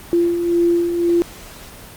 sine beating tone pair, 342 / 343.9 Hz, F4 / F4, -36 / -27 cents, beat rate 1.9 Hz, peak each -23 / -14 dBFS, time 0.13-1.22 s, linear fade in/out 0 ms, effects pink hiss -38 dBFS RMS until 1.96 s + Opus 24 kbps

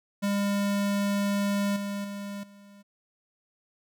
square tone with level steps, 201.4 Hz, G3, 47 cents sharp, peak -25 / -31 / -35 / -50 dBFS, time 0.22-2.83 s, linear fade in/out 20 ms, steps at 1.76 / 2.04 / 2.43 s, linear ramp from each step 5 ms, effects none

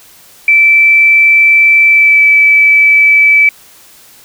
sine tone with pitch glide, 2326 to 2306 Hz, D7 to D7, -17 to -32 cents, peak -3 dBFS, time 0.48-3.49 s, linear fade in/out 2 ms, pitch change -15 cents, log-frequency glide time 1.88-2.23 s, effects white hiss -40 dBFS RMS until 4.24 s

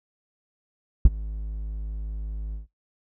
triangle tone with ADSR envelope, 52.6 Hz, G#1, 23 cents sharp, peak -4 dBFS, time 1.05-2.67 s, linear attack 4 ms, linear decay 31 ms, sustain -23 dB, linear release 130 ms, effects noise-tail reverb RT60 0.2 s tail -25 dB re dry

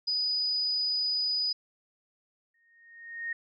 sine tone, 4964 Hz, D#8, 5 cents flat, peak -26 dBFS, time 0.07-1.53 s, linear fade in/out 10 ms
sine tone with exponential growth, 1854 Hz, A#6, 10 cents flat, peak -29 dBFS, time 2.54-3.33 s, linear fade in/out 5 ms, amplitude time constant 170 ms
effects none

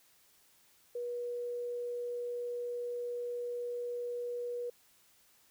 sine tone, 483.4 Hz, B4, 37 cents flat, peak -35 dBFS, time 0.95-4.7 s, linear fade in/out 5 ms, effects white hiss -66 dBFS RMS until 5.5 s

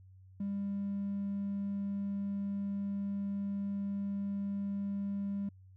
triangle tone, 199.5 Hz, G3, 31 cents sharp, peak -30 dBFS, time 0.4-5.49 s, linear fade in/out 5 ms, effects tanh soft clip ceiling -29 dBFS + added 94 Hz sine -54 dBFS peak until 5.76 s

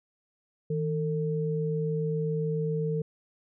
sine tone pair together, 159.1 / 450 Hz, D#3 / A4, +39 / +39 cents, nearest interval octave + tritone, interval 1800 cents, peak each -28 / -30 dBFS, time 0.7-3.02 s, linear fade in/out 5 ms, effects none

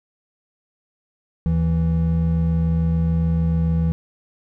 triangle tone pair together, 77.78 / 164.65 Hz, D#2 / E3, 0 / -2 cents, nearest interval octave + minor second, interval 1298 cents, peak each -19 / -16 dBFS, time 1.46-3.92 s, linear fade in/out 0 ms, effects none

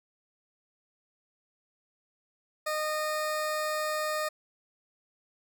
20% pulse tone, 614 Hz, D#5, 23 cents flat, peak -24 dBFS, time 2.66-4.29 s, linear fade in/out 10 ms, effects none

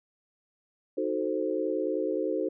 sine chord, D# diminished seventh, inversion none, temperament equal, 311.1 / 370 / 440 / 523.3 Hz, D#4 / F#4 / A4 / C5, 0 / 0 / 0 / 0 cents, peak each -32 dBFS, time 0.97-2.49 s, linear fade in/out 10 ms, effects none

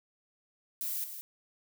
violet noise with echo, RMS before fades -35 dBFS, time 0.81-1.04 s, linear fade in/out 0 ms, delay 170 ms, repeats 1, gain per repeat -8 dB, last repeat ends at 1.21 s, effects none

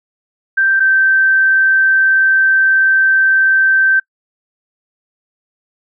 sine tone pair in turn, 1568 / 1555.4 Hz, G6 / G6, 0 / -14 cents, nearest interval unison, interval 14 cents, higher first, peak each -9 / -8 dBFS, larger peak second, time 0.57-0.8 / 0.8-4 s, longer second, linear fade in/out 10 ms, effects noise-tail reverb RT60 0.1 s tail -26 dB re dry

